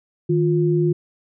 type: tone pair together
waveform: sine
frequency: 155.56 / 351.9 Hz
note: D#3 / F4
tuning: 0 / +13 cents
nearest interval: octave + major second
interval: 1413 cents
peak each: -18 dBFS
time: 0.29-0.93 s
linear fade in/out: 10 ms
effects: none